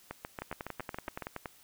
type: two click trains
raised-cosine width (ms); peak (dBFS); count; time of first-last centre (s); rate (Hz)
0.5; -23 / -22; 9 / 12; 0.11-1.223 / 0.42-1.458; 7.19 / 10.6
effects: white hiss -60 dBFS RMS until 1.63 s